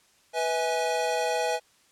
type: chord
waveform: square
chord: E major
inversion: second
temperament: equal with one note detuned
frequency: 493.9 / 644.9 / 830.6 Hz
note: B4 / E5 / G#5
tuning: 0 / -38 / 0 cents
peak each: -30 dBFS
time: 0.33-1.6 s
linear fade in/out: 50 ms
effects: white hiss -62 dBFS RMS until 1.91 s + low-pass 9000 Hz 12 dB/octave